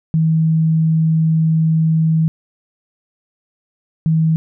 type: tone pair in turn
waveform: sine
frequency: 160.3 / 160.3 Hz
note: E3 / E3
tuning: -48 / -48 cents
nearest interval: unison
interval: 0 cents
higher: neither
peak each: -11 dBFS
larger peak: neither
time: 0.14-2.28 / 4.06-4.36 s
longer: first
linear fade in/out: 0 ms
effects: none